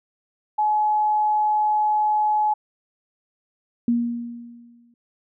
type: tone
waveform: sine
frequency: 849 Hz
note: G#5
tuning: 38 cents sharp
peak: -17 dBFS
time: 0.58-2.54 s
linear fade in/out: 10 ms
type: tone with exponential decay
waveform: sine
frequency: 236.8 Hz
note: A#3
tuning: 27 cents sharp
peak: -15 dBFS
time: 3.88-4.94 s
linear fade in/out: 2 ms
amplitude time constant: 230 ms
effects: none